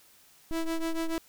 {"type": "ring-modulated tone", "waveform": "square", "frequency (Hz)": 164.5, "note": "E3", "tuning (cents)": -3, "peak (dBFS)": -26, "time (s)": [0.51, 1.18], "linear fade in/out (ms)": 0, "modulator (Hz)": 161, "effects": ["white hiss -59 dBFS RMS until 1.28 s"]}